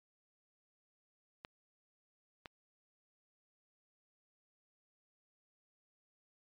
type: clicks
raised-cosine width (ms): 0.3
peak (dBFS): -29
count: 2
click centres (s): 1.449 / 2.458
effects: MP3 64 kbps